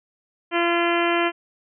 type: harmonic tone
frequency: 342.5 Hz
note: F4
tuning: 34 cents flat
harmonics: 1 / 2 / 3 / 4 / 5 / 6 / 7 / 8 / 9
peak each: -22 / -25 / -27 / -28 / -29 / -30 / -30 / -31 / -32 dBFS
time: 0.51-1.32 s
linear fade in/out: 50 ms
effects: none